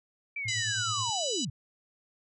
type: linear sweep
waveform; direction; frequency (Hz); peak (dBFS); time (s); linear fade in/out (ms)
sine; down; 2349 to 103.83; -32; 0.36-1.5; 5
type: tone with tremolo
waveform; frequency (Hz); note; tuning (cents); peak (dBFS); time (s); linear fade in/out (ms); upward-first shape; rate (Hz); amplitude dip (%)
sine; 110; A2; 0; -34; 0.45-1.1; 5; sine; 9.4; 85
type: harmonic tone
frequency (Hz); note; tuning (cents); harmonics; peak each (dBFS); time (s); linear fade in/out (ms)
987.8; B5; 0; 3 / 4 / 5 / 6 / 7 / 8; -36 / -36 / -39 / -39 / -37 / -41; 0.48-1.45; 5
effects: none